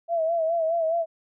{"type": "tone with vibrato", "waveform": "sine", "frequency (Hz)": 659.3, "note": "E5", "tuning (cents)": 0, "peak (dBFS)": -21, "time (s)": [0.08, 1.06], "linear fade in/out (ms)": 50, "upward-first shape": "sine", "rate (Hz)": 4.8, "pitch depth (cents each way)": 63, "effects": []}